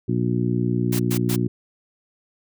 harmonic tone, 60 Hz, B1, 49 cents flat, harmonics 2 / 3 / 4 / 5 / 6, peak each -23 / -25 / -26 / -27 / -28 dBFS, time 0.08-1.48 s, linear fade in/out 10 ms
white noise bursts, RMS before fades -29 dBFS, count 3, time 0.92-1.362 s, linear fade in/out 10 ms, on 74 ms, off 110 ms
effects none

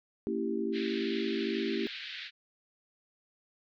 sine chord, A# diminished seventh, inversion none, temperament equal with one note detuned, 228 / 277.2 / 329.6 / 392 Hz, A#3 / C#4 / E4 / G4, -38 / 0 / 0 / 0 cents, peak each -35 / -38 / -35 / -34 dBFS, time 0.27-1.87 s, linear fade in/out 0 ms
white band-pass noise, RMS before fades -42 dBFS, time 0.72-2.31 s, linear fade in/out 50 ms, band 1600 to 4200 Hz, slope 48 dB/octave
effects none

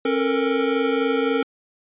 square tone cluster, 270.3 / 446.4 / 470.1 Hz, C#4 / A4 / A#4, -44 / +25 / +15 cents, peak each -24 dBFS, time 0.05-1.43 s, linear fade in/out 5 ms, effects resampled to 8000 Hz

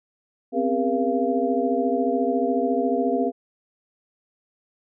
sine tone cluster, 253.2 / 267.3 / 407 / 476.1 / 685 Hz, B3 / C4 / G#4 / A#4 / F5, +43 / +37 / -35 / +37 / -34 cents, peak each -26 dBFS, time 0.52-3.32 s, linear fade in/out 50 ms, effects none

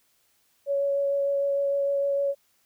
sine tone with vibrato, 560 Hz, C#5, 18 cents sharp, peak -22 dBFS, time 0.66-2.35 s, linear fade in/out 50 ms, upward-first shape triangle, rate 6.6 Hz, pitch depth 11 cents each way, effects white hiss -67 dBFS RMS until 2.65 s

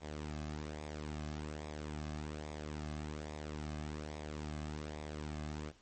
sawtooth tone with flanger, 75.7 Hz, D#2, 47 cents flat, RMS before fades -43 dBFS, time 0-5.73 s, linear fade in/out 50 ms, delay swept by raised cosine 0.67 to 2.17 ms, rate 1.2 Hz, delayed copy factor -0.55, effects pink hiss -66 dBFS RMS until 5.81 s + MP3 32 kbps

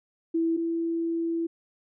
sine tone pair in turn, 329.6 / 332.7 Hz, E4 / E4, 0 / +16 cents, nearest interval unison, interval 16 cents, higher second, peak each -22 / -25 dBFS, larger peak first, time 0.34-0.57 / 0.57-1.47 s, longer second, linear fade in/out 10 ms, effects none

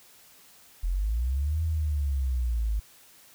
sine linear two-way sweep, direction up then down, 40.43 to 81.8 to 51.2 Hz, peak -24 dBFS, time 0.83-2.8 s, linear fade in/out 10 ms, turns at 1.63 s, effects white hiss -55 dBFS RMS until 3.34 s

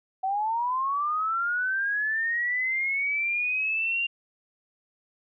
sine linear sweep, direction up, 749 to 2794 Hz, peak -24 dBFS, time 0.23-4.07 s, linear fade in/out 10 ms, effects none

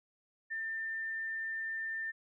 sine tone, 1794 Hz, A6, 33 cents sharp, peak -35 dBFS, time 0.5-2.12 s, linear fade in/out 20 ms, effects none

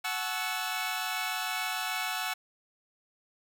15% pulse chord, F# minor seventh, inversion none, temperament equal with one note detuned, 740 / 863.4 / 1108.7 / 1318.5 Hz, F#5 / A5 / C#6 / E6, 0 / -33 / 0 / 0 cents, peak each -28 / -31 / -34 / -30 dBFS, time 0.04-2.34 s, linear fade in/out 10 ms, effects none

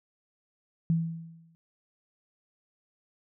sine tone with exponential decay, 164.81 Hz, E3, in tune, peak -20 dBFS, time 0.9-1.55 s, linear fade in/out 0 ms, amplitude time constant 140 ms, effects none

